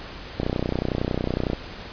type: click train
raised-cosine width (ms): 2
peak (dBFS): -10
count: 36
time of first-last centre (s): 0.4-1.533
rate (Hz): 30.9
effects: pink hiss -38 dBFS RMS until 1.92 s + resampled to 11025 Hz